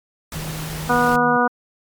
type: noise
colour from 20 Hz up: pink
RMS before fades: -31 dBFS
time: 0.32-1.16 s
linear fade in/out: 2 ms
type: tone with tremolo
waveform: sine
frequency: 157 Hz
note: D#3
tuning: 16 cents sharp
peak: -27 dBFS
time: 0.35-1.37 s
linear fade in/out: 5 ms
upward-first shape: sine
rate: 8.9 Hz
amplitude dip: 25%
type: harmonic tone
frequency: 243.9 Hz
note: B3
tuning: 21 cents flat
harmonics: 1 / 2 / 3 / 4 / 5 / 6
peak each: -21 / -21 / -21 / -21 / -21 / -21 dBFS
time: 0.89-1.48 s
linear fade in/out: 10 ms
effects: MP3 96 kbps